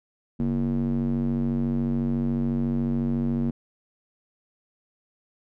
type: tone with band-pass filter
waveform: square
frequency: 47 Hz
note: F#1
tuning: 28 cents sharp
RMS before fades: -25 dBFS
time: 0.39-3.51 s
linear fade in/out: 10 ms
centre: 220 Hz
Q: 3.2
effects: none